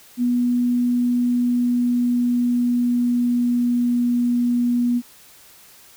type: tone with pitch glide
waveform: sine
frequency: 244 to 241.9 Hz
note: B3 to B3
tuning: -21 to -36 cents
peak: -16 dBFS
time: 0.17-5.02 s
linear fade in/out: 50 ms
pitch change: -15 cents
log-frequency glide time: 1.16-4.03 s
effects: white hiss -48 dBFS RMS until 5.96 s